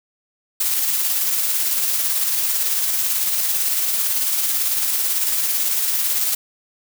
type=noise with tremolo; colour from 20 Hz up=blue; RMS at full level=-19 dBFS; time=0.6-6.35 s; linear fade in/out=5 ms; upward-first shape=square; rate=18 Hz; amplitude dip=25%; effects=none